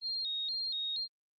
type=tone with vibrato; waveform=sine; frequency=3969 Hz; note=B7; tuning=8 cents sharp; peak=-33 dBFS; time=0.01-1.08 s; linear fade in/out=50 ms; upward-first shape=square; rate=2.1 Hz; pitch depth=100 cents each way; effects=Opus 24 kbps